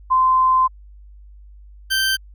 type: tone pair in turn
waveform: sine / 20% pulse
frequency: 1035 / 1557.9 Hz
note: C6 / G6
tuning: -19 / -11 cents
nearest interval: perfect fifth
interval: 708 cents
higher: second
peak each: -12 dBFS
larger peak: neither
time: 0.1-0.68 / 1.9-2.17 s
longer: first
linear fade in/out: 20 ms
effects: added 50 Hz sine -40 dBFS peak until 2.34 s